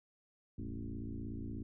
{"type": "tone with frequency modulation", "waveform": "sine", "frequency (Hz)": 100.3, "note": "G2", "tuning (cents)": 40, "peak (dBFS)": -39, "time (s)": [0.58, 1.63], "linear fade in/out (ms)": 5, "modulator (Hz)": 56.7, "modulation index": 3.8, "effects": []}